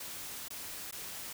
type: noise with dropouts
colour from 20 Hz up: white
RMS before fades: -43 dBFS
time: 0-1.33 s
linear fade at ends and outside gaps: 5 ms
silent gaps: 0.484-0.504 / 0.912-0.924 s
effects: none